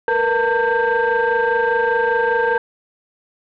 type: tone cluster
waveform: sine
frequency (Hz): 460.3 / 485.3 / 904 / 1584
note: A#4 / B4 / A5 / G6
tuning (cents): -22 / -30 / +47 / +18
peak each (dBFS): -19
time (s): 0.08-2.58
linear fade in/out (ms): 2
effects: tanh soft clip ceiling -9 dBFS